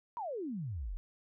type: exponential sweep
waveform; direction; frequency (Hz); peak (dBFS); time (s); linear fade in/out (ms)
sine; down; 1007 to 36.71; -36; 0.17-0.97; 0
effects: none